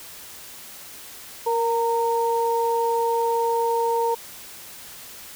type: tone pair together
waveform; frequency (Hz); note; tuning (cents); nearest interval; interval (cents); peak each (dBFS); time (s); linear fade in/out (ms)
sine; 466.2 / 920.6; A#4 / A#5; 0 / -22; octave; 1178; -22; 1.46-4.15; 10
effects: white hiss -41 dBFS RMS until 5.35 s